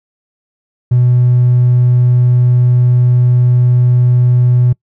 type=tone; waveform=triangle; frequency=123.47 Hz; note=B2; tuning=in tune; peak=-3 dBFS; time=0.91-4.73 s; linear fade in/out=10 ms; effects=noise-tail reverb RT60 0.1 s tail -26 dB re dry + tanh soft clip ceiling -2 dBFS